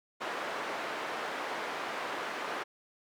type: band-pass noise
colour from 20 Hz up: white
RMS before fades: -37 dBFS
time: 0.2-2.64 s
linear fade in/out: 20 ms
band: 360 to 1500 Hz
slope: 12 dB/octave
effects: none